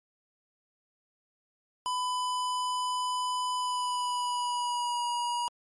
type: tone with pitch glide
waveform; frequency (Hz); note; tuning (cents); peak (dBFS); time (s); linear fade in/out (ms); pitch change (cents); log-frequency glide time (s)
square; 1000 to 959.8; B5 to B5; +21 to -50; -29; 1.86-5.48; 0; -71; 3.57-5.06
effects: MP3 48 kbps